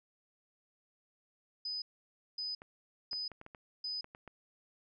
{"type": "tone bursts", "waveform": "sine", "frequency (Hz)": 5000, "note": "D#8", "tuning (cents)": 8, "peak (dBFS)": -36, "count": 4, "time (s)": [1.65, 4.01], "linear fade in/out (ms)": 5, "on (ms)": 170, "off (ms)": 560}
{"type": "clicks", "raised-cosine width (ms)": 0.5, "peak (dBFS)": -34, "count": 9, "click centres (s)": [2.619, 3.131, 3.317, 3.414, 3.464, 3.548, 4.044, 4.149, 4.277]}
{"effects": []}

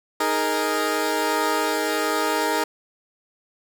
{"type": "chord", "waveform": "15% pulse", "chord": "D# suspended fourth", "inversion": "none", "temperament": "equal", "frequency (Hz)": [311.1, 415.3, 466.2], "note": ["D#4", "G#4", "A#4"], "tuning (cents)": [0, 0, 0], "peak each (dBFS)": -19, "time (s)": [0.2, 2.64], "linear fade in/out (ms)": 5, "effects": []}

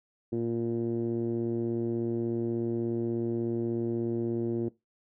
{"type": "tone with low-pass filter", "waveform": "10% pulse", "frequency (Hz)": 116.54, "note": "A#2", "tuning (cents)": 0, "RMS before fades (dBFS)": -30, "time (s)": [0.32, 4.69], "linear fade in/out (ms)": 10, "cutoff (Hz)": 330, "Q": 3.1, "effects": ["noise-tail reverb RT60 0.2 s tail -19 dB re dry"]}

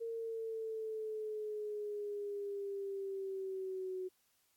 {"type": "exponential sweep", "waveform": "sine", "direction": "down", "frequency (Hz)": [460.1, 369.7], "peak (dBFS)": -38, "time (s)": [0, 4.09], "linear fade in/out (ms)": 20, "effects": ["white hiss -75 dBFS RMS until 4.56 s", "AAC 64 kbps"]}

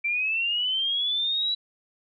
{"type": "linear sweep", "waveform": "sine", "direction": "up", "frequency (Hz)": [2333, 3940], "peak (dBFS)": -23, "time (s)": [0.04, 1.55], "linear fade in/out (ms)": 10, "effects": []}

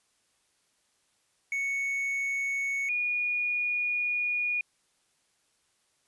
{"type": "tone pair in turn", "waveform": ["triangle", "sine"], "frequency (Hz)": [2217, 2446], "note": ["C#7", "D#7"], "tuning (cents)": [0, -30], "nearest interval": "major second", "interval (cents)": 170, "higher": "second", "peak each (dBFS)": -26, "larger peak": "neither", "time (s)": [[1.52, 2.89], [2.89, 4.61]], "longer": "second", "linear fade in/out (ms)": 2, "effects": ["white hiss -71 dBFS RMS until 6.07 s", "resampled to 24000 Hz"]}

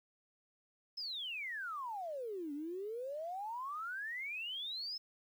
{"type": "exponential two-way sweep", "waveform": "sine", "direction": "down then up", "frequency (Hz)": [5290, 280, 5290], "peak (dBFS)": -39, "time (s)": [0.97, 4.98], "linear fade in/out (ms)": 10, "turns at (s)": 2.53, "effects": ["11-bit"]}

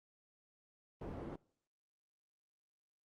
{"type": "low-pass noise", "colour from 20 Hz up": "white", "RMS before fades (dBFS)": -45, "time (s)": [1.01, 1.36], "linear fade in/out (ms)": 5, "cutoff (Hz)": 460, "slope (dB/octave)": 12, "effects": ["noise-tail reverb RT60 0.6 s tail -26 dB re dry", "Opus 24 kbps"]}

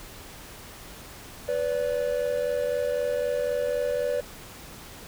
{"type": "tone pair together", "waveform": "triangle", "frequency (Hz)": [493.9, 577.8], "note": ["B4", "D5"], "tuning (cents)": [0, -28], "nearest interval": "minor third", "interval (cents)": 272, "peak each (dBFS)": -25, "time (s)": [1.48, 4.21], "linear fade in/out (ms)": 10, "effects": ["pink hiss -44 dBFS RMS until 5.07 s"]}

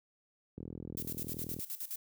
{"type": "click train", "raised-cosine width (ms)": 3, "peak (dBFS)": -29, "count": 42, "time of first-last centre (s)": [0.58, 1.59], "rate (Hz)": 40.6}
{"type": "noise with tremolo", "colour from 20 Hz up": "violet", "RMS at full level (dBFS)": -39, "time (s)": [0.97, 1.96], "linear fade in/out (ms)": 5, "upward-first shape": "square", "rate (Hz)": 9.6, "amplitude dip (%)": 80}
{"effects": ["high-pass 80 Hz 12 dB/octave"]}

